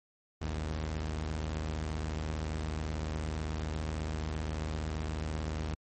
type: tone pair together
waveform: sawtooth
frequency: 54.73 / 78 Hz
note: A1 / D#2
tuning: -9 / +5 cents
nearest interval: tritone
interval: 614 cents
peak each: -36 / -30 dBFS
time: 0.41-5.75 s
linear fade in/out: 10 ms
effects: MP3 32 kbps

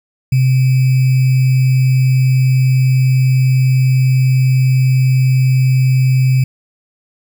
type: tone with sample-and-hold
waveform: sine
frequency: 130 Hz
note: C3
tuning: 11 cents flat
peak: -8 dBFS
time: 0.32-6.44 s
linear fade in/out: 5 ms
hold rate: 2450 Hz
effects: none

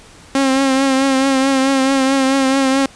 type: tone with vibrato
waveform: sawtooth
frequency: 268.5 Hz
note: C4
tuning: 45 cents sharp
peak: -8 dBFS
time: 0.35-2.86 s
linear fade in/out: 2 ms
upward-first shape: triangle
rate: 4.6 Hz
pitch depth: 45 cents each way
effects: pink hiss -42 dBFS RMS until 2.95 s + resampled to 22050 Hz

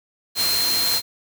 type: tone in noise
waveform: sine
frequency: 4169 Hz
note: C8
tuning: 7 cents flat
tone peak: -20 dBFS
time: 0.35-1.02 s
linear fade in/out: 50 ms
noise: white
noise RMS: -24 dBFS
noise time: 0.35-1.02 s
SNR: +1 dB
effects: none

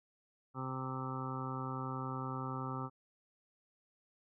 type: harmonic tone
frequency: 130.81 Hz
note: C3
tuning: in tune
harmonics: 1 / 2 / 3 / 4 / 6 / 7 / 8 / 9 / 10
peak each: -41 / -44 / -49 / -51 / -50 / -48 / -53 / -45 / -46 dBFS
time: 0.54-2.9 s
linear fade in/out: 50 ms
effects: none

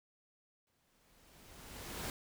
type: noise with exponential growth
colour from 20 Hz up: pink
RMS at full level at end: -40 dBFS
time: 0.67-2.1 s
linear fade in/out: 1 ms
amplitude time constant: 310 ms
effects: none

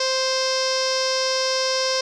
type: tone with low-pass filter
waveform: sawtooth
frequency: 523.3 Hz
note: C5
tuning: in tune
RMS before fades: -22 dBFS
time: 0-2.01 s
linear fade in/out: 5 ms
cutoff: 5300 Hz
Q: 7.8
effects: none

